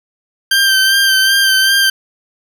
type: tone with vibrato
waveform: 20% pulse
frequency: 1568 Hz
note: G6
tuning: in tune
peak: -4 dBFS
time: 0.51-1.9 s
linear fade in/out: 5 ms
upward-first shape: sine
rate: 2.6 Hz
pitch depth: 28 cents each way
effects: none